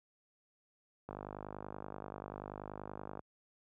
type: click train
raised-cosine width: 1 ms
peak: -29 dBFS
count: 107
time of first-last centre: 1.09-3.193 s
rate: 50.4 Hz
effects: high-pass 60 Hz 12 dB/octave